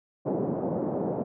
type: band-pass noise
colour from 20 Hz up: pink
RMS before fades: -29 dBFS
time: 0.25-1.24 s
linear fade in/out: 20 ms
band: 160 to 690 Hz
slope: 24 dB/octave
effects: none